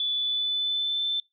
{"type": "tone with pitch glide", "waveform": "sine", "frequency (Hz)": [3465, 3536], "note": ["A7", "A7"], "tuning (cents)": [-27, 8], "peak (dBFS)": -24, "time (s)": [0, 1.2], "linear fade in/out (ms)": 2, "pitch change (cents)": 35, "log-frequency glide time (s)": [0.12, 1.03], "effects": ["noise-tail reverb RT60 0.2 s tail -24 dB re dry"]}